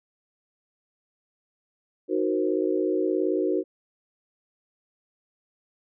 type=chord; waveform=sine; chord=C half-diminished seventh; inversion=first; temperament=equal; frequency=311.1 / 370 / 466.2 / 523.3 Hz; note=Eb4 / Gb4 / Bb4 / C5; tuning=0 / 0 / 0 / 0 cents; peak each=-27 / -25 / -29 / -31 dBFS; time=2.08-3.64 s; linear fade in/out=50 ms; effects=none